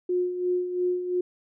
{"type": "tone with tremolo", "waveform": "sine", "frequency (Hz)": 359.8, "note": "F#4", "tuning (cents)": -48, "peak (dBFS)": -21, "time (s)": [0.09, 1.21], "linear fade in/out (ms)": 5, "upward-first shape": "sine", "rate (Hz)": 2.9, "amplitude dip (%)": 60, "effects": []}